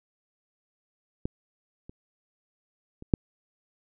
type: clicks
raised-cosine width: 3 ms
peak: -16 / -30 / -29 / -6 dBFS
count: 4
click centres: 1.255 / 1.895 / 3.024 / 3.138 s
effects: none